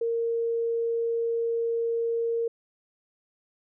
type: tone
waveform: sine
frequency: 462.6 Hz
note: A#4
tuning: 13 cents flat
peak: -24 dBFS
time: 0.01-2.48 s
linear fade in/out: 5 ms
effects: none